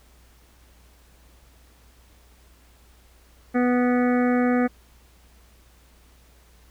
harmonic tone with a mistuned harmonic, 246.9 Hz, B3, in tune, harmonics 1 / 2 / 3 / 5 / 6 / 7 / 8 / 9, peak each -19 / -25 / -29 / -33 / -35 / -36 / -37 / -38 dBFS, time 3.54-4.68 s, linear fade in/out 20 ms, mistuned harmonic 8, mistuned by -18 cents, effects added 60 Hz sine -53 dBFS peak until 6.7 s + pink hiss -58 dBFS RMS until 6.7 s

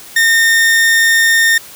40% pulse tone, 1826 Hz, A#6, 36 cents flat, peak -7 dBFS, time 0.16-1.58 s, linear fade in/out 5 ms, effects white hiss -35 dBFS RMS until 1.75 s

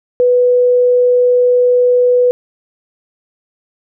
sine tone, 493.9 Hz, B4, in tune, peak -7 dBFS, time 0.2-2.31 s, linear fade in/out 0 ms, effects none

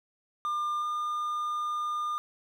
triangle tone pair in turn, 1200 / 1209 Hz, D6 / D6, +37 / +50 cents, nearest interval unison, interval 13 cents, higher second, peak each -26 / -27 dBFS, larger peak first, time 0.45-0.82 / 0.82-2.18 s, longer second, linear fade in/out 0 ms, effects none

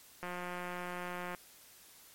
click train, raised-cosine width 0.5 ms, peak -26 dBFS, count 200, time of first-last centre 0.23-1.348 s, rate 178 Hz, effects white hiss -58 dBFS RMS until 2.14 s + MP3 64 kbps

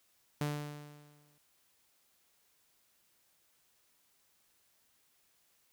sawtooth tone with exponential decay, 147.4 Hz, D3, 7 cents sharp, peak -27 dBFS, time 0.41-1.38 s, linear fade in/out 2 ms, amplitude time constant 210 ms, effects white hiss -72 dBFS RMS until 5.72 s

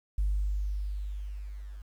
sine tone with level ramp, 50 Hz, G1, 35 cents sharp, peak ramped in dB -23 to -40 dBFS, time 0.18-1.82 s, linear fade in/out 5 ms, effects tanh soft clip ceiling -20 dBFS + 10-bit

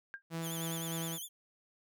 sine tone with exponential decay, 1602 Hz, G6, 37 cents sharp, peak -36 dBFS, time 0.14-0.22 s, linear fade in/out 0 ms, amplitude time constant 17 ms
sawtooth tone with tremolo, 164.9 Hz, E3, 1 cent sharp, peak -32 dBFS, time 0.3-1.19 s, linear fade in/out 50 ms, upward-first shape sine, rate 3.3 Hz, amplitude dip 25%
5% pulse tone with vibrato, 3284 Hz, G#7, 20 cents flat, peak -33 dBFS, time 0.41-1.29 s, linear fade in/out 50 ms, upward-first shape sine, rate 9.8 Hz, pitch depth 130 cents each way
effects none

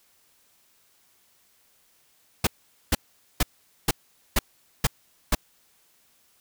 pink noise bursts, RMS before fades -20 dBFS, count 7, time 2.44-5.35 s, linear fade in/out 5 ms, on 30 ms, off 450 ms, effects white hiss -63 dBFS RMS until 6.4 s

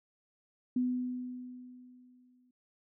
sine tone with exponential decay, 250 Hz, B3, 21 cents sharp, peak -26 dBFS, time 0.76-2.51 s, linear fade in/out 5 ms, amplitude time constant 380 ms, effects none

